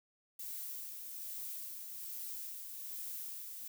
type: noise with tremolo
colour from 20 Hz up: violet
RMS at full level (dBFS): -43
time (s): 0.39-3.68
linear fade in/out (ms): 5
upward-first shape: sine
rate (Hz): 1.2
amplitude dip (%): 35
effects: none